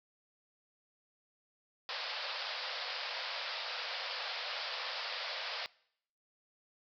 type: band-pass noise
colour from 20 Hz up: white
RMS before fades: -40 dBFS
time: 1.89-5.66 s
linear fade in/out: 0 ms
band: 480 to 5100 Hz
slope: 96 dB/octave
effects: noise-tail reverb RT60 0.7 s tail -23 dB re dry